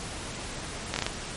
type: slowing click train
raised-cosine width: 0.2 ms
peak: -9 dBFS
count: 5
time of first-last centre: 0.94-1.065 s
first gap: 22 ms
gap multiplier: 1.24
effects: pink hiss -37 dBFS RMS until 1.36 s + MP3 48 kbps

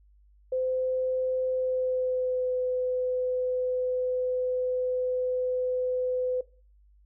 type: tone with pitch glide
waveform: sine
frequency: 514 to 504.9 Hz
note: C5 to B4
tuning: -31 to +38 cents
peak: -25 dBFS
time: 0.52-6.41 s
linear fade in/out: 5 ms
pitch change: -31 cents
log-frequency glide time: 1.5-2.55 s
effects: noise-tail reverb RT60 0.4 s tail -20 dB re dry + added 50 Hz sine -56 dBFS peak until 7.05 s

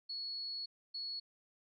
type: tone bursts at uneven times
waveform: sine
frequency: 4370 Hz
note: C#8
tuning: 26 cents flat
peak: -39 dBFS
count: 2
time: 0.09-0.66 / 0.94-1.2 s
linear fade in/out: 10 ms
effects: none

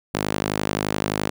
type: tone with high-pass filter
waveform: sawtooth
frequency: 51.6 Hz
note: G#1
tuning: 10 cents flat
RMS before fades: -25 dBFS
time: 0.14-1.3 s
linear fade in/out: 10 ms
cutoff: 200 Hz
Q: 0.72
effects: none

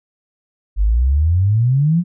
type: exponential sweep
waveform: sine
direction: up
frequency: 47.53 to 181.2 Hz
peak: -11 dBFS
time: 0.76-2.04 s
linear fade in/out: 50 ms
effects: none

